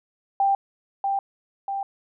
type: tone with echo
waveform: sine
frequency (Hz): 789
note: G5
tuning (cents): +11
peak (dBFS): -17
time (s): 0.4-0.55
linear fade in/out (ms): 2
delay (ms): 640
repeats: 2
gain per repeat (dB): -4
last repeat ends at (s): 1.83
effects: none